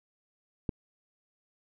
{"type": "click", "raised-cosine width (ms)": 3, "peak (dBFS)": -17, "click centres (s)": 0.692, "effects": []}